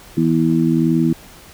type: harmonic tone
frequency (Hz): 81.6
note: E2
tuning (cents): -17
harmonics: 2 / 3 / 4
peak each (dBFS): -17 / -17 / -17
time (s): 0.17-1.13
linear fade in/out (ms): 5
effects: pink hiss -42 dBFS RMS until 1.53 s